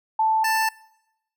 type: tone pair in turn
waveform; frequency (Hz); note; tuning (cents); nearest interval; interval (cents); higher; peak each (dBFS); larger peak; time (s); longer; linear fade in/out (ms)
sine / 25% pulse; 880 / 884.6; A5 / A5; 0 / +9; unison; 9; second; -17 / -16; second; 0.19-0.44 / 0.44-0.69; neither; 5
effects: noise-tail reverb RT60 0.9 s tail -23 dB re dry